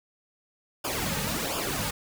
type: noise with flanger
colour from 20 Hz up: pink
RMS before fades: -30 dBFS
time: 0.84-1.91 s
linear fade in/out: 10 ms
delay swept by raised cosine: 0.49 to 2.99 ms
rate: 1.4 Hz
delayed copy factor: -0.8
effects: none